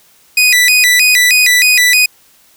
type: tone with vibrato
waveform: sawtooth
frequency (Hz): 2217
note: C#7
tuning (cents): 0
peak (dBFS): -3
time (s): 0.37-2.06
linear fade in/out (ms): 5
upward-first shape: square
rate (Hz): 3.2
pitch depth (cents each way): 200
effects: white hiss -48 dBFS RMS until 2.56 s